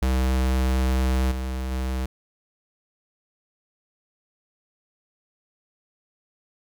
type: tone with level steps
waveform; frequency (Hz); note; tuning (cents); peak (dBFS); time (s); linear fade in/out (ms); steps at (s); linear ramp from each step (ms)
square; 64.6; C2; -21; -20 / -27 / -25; 0.02-2.06; 5; 1.31 / 1.71; 10
effects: none